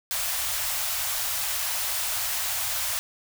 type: band-stop noise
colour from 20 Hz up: white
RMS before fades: -28 dBFS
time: 0.11-2.99 s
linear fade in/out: 0 ms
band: 110 to 580 Hz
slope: 48 dB/octave
effects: none